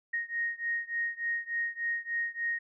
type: beating tone pair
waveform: sine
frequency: 1864.7 / 1868.1 Hz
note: A#6 / A#6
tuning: 0 / +3 cents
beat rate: 3.4 Hz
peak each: -33 / -34 dBFS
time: 0.13-2.59 s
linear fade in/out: 10 ms
effects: none